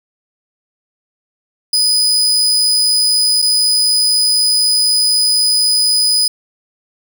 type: tone with dropouts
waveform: 35% pulse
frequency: 4978 Hz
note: D#8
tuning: in tune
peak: -9 dBFS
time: 1.73-6.28 s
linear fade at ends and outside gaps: 5 ms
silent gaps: 3.419-3.423 s
effects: none